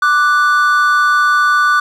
triangle tone pair together, 1174.7 / 1480 Hz, D6 / F#6, 0 / 0 cents, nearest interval major third, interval 400 cents, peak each -10 / -10 dBFS, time 0.02-1.8 s, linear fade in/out 5 ms, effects none

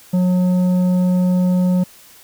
sine tone with tanh clipping, 181.4 Hz, F#3, 34 cents flat, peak -14 dBFS, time 0.13-1.84 s, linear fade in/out 10 ms, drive 8 dB, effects white hiss -45 dBFS RMS until 2.23 s

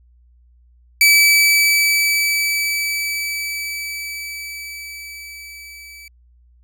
sawtooth tone with level ramp, 2302 Hz, D7, 35 cents flat, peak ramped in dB -5 to -34 dBFS, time 1.01-6.08 s, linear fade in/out 2 ms, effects added 60 Hz sine -49 dBFS peak until 6.63 s

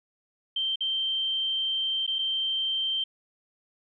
sine tone with dropouts, 3134 Hz, G7, 1 cent flat, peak -25 dBFS, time 0.56-3.04 s, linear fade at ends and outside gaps 5 ms, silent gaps 0.758-0.806 / 2.065-2.076 / 2.186-2.189 s, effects none

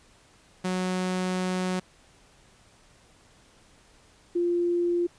sawtooth / sine tone pair in turn, 184 / 347.7 Hz, F#3 / F4, -9 / -8 cents, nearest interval major seventh, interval 1101 cents, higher second, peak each -22 dBFS, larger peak neither, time 0.64-1.8 / 4.35-5.07 s, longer first, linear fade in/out 10 ms, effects pink hiss -58 dBFS RMS until 5.18 s + resampled to 22050 Hz

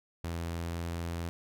sawtooth tone with pitch glide, 84.1 to 84.68 Hz, E2 to E2, +35 to +47 cents, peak -30 dBFS, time 0.24-1.29 s, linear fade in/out 0 ms, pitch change +12 cents, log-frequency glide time 0.42-0.79 s, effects none

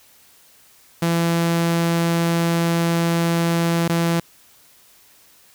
sawtooth tone with dropouts, 168.3 Hz, E3, 36 cents sharp, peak -13 dBFS, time 1.02-4.2 s, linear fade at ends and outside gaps 5 ms, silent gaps 3.88-3.894 s, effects white hiss -52 dBFS RMS until 5.54 s

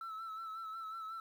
sine tone with vibrato, 1318.5 Hz, E6, in tune, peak -39 dBFS, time 0.01-1.2 s, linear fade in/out 2 ms, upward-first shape sine, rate 5.5 Hz, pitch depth 39 cents each way, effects tanh soft clip ceiling -40 dBFS + 11-bit

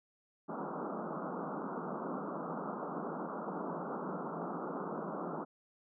pink band-pass noise, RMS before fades -40 dBFS, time 0.48-5.45 s, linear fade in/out 20 ms, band 160 to 1400 Hz, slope 96 dB/octave, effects none

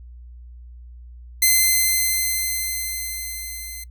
5% pulse tone with level ramp, 2064 Hz, C7, 24 cents flat, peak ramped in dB -3 to -23 dBFS, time 1.42-3.84 s, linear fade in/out 5 ms, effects noise-tail reverb RT60 0.1 s tail -22 dB re dry + added 60 Hz sine -38 dBFS peak until 3.9 s

